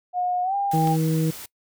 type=tone with pitch glide; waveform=sine; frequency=721 to 800 Hz; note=F#5 to G5; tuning=-45 to +35 cents; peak=-21 dBFS; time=0.13-0.97 s; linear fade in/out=50 ms; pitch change=+180 cents; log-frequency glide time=0.43-0.55 s
type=noise; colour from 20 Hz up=white; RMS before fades=-38 dBFS; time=0.71-1.46 s; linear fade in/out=5 ms
type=harmonic tone; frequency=159.6 Hz; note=D#3; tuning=44 cents sharp; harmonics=1 / 2 / 3; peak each=-20 / -26 / -30 dBFS; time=0.73-1.31 s; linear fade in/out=10 ms
type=clicks; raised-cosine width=0.2 ms; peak=-20 dBFS; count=2; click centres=0.872 / 0.875 s
effects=noise-tail reverb RT60 0.1 s tail -22 dB re dry